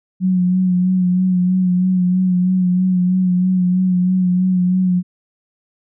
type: tone with vibrato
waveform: sine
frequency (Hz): 182.8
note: F#3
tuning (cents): -21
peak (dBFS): -12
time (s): 0.2-5.03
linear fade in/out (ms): 50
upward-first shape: sine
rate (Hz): 3.1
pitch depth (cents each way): 33
effects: none